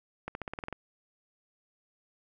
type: accelerating click train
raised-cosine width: 0.5 ms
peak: -21 dBFS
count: 9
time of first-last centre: 0.28-0.727 s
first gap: 71 ms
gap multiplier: 0.93
effects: none